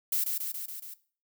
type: noise with echo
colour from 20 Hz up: violet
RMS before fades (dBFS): -28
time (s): 0.12-0.24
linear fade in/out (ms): 5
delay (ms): 140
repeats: 5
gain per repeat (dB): -3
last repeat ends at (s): 0.94
effects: noise-tail reverb RT60 0.4 s tail -17 dB re dry